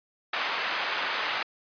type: band-pass noise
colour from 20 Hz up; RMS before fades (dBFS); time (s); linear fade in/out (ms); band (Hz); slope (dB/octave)
pink; -30; 0.33-1.43; 5; 990 to 3200; 12
effects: resampled to 11025 Hz